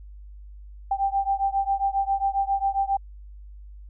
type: beating tone pair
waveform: sine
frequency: 784 / 791.4 Hz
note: G5 / G5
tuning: 0 / +16 cents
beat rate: 7.4 Hz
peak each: -24 / -25 dBFS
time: 0.91-2.97 s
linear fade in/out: 5 ms
effects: added 50 Hz sine -40 dBFS peak until 3.89 s